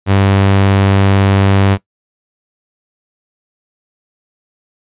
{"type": "tone", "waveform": "sawtooth", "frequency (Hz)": 98, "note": "G2", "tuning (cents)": 0, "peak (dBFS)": -4, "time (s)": [0.06, 1.78], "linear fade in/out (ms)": 50, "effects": ["noise-tail reverb RT60 0.1 s tail -18 dB re dry", "resampled to 8000 Hz"]}